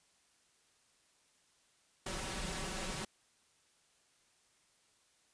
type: noise with comb filter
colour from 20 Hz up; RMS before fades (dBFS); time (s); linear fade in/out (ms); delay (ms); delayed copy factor
pink; -40; 2.06-3.05; 5; 5.3; +0.6
effects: white hiss -71 dBFS RMS until 5.33 s + resampled to 22050 Hz